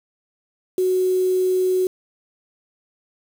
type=tone with quantisation; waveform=sine; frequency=370 Hz; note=F#4; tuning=in tune; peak=-16 dBFS; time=0.78-1.87 s; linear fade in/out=2 ms; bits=6; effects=none